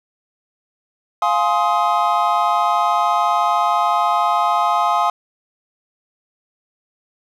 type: chord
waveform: triangle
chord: F minor seventh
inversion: none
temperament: just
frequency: 698.5 / 838.1 / 1047.7 / 1257.2 Hz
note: F5 / Ab5 / C6 / Eb6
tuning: 0 / +16 / +2 / +18 cents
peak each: -18 dBFS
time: 1.22-5.1 s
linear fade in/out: 2 ms
effects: none